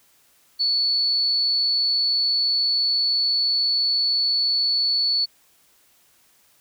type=tone; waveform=sine; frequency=4437 Hz; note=C#8; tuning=1 cent sharp; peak=-18 dBFS; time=0.59-5.26 s; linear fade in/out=20 ms; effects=white hiss -59 dBFS RMS until 6.6 s